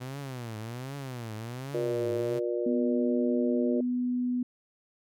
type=tone with vibrato; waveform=sawtooth; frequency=123.47 Hz; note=B2; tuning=in tune; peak=-32 dBFS; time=0-2.4 s; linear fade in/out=20 ms; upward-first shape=triangle; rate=1.3 Hz; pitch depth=260 cents each way
type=harmonic tone; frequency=119.3 Hz; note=A#2; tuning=41 cents sharp; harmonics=3 / 4 / 5; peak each=-30 / -32 / -34 dBFS; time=1.74-3.81 s; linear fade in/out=5 ms
type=tone; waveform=sine; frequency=247.6 Hz; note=B3; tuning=5 cents sharp; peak=-26 dBFS; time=2.66-4.43 s; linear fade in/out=5 ms
effects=none